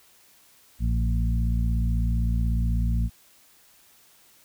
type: harmonic tone with a mistuned harmonic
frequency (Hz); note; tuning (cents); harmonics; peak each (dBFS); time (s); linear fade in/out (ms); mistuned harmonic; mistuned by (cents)
57.3; A#1; -29; 1 / 2 / 3 / 4; -22 / -28 / -32 / -34; 0.79-3.1; 50; 2; -19
effects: white hiss -57 dBFS RMS until 4.44 s